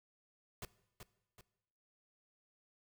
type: noise with echo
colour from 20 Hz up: pink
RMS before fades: -45 dBFS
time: 0.62-0.65 s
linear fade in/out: 2 ms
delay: 380 ms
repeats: 2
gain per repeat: -7 dB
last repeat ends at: 1.41 s
effects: noise-tail reverb RT60 0.9 s tail -19 dB re dry